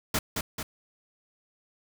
pink noise with echo, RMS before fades -26 dBFS, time 0.14-0.19 s, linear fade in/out 5 ms, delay 220 ms, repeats 2, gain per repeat -4 dB, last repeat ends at 0.63 s, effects none

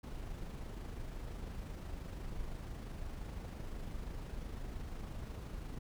brown noise with amplitude modulation, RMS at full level -42 dBFS, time 0.03-5.79 s, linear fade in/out 10 ms, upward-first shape sine, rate 25.8 Hz, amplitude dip 35%, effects none

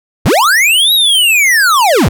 square linear two-way sweep, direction up then down, 40.6 to 3900 to 40.6 Hz, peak -7 dBFS, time 0.25-2.09 s, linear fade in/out 10 ms, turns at 0.93 s, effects none

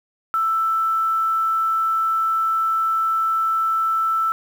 sine tone with quantisation, 1324 Hz, E6, 7 cents sharp, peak -17 dBFS, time 0.34-4.32 s, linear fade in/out 0 ms, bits 7, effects none

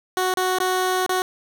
15% pulse tone with dropouts, 370 Hz, F#4, in tune, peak -13 dBFS, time 0.17-1.22 s, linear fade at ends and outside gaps 1 ms, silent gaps 0.339-0.372 / 0.586-0.602 / 1.063-1.093 s, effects none

